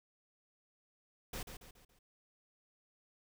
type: noise with echo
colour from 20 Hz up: pink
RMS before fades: -42 dBFS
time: 1.33-1.43 s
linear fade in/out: 5 ms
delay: 140 ms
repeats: 4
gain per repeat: -7 dB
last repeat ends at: 1.99 s
effects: none